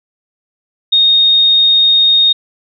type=tone; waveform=sine; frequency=3708 Hz; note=A#7; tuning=10 cents flat; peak=-6 dBFS; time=0.92-2.33 s; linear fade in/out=10 ms; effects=none